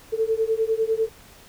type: beating tone pair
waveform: sine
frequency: 440.1 / 450.1 Hz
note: A4 / A4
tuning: 0 / +39 cents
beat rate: 10 Hz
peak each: -23 / -23 dBFS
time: 0.12-1.09 s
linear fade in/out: 20 ms
effects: pink hiss -49 dBFS RMS until 1.48 s